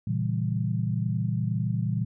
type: chord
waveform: sine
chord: A# diminished seventh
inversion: none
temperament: equal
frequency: 116.54 / 138.59 / 164.81 / 196 Hz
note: A#2 / C#3 / E3 / G3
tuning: 0 / 0 / 0 / 0 cents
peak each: -27 / -33 / -30 / -32 dBFS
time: 0.07-2.05 s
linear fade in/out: 5 ms
effects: none